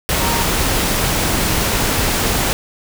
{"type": "tone in noise", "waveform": "sine", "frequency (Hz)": 932.3, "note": "A#5", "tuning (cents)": 0, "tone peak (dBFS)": -23, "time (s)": [0.2, 0.42], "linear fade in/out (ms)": 0, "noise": "pink", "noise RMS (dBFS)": -17, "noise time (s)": [0.09, 2.53], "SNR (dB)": -9, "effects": []}